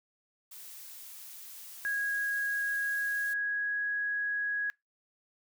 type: noise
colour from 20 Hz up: blue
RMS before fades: -47 dBFS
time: 0.51-3.34 s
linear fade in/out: 10 ms
type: tone with pitch glide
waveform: sine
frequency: 1649 to 1663.3 Hz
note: G#6 to G#6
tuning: -13 to +2 cents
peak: -29 dBFS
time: 1.85-4.7 s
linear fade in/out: 0 ms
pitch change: +15 cents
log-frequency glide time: 2.88-3.78 s
effects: noise-tail reverb RT60 0.2 s tail -24 dB re dry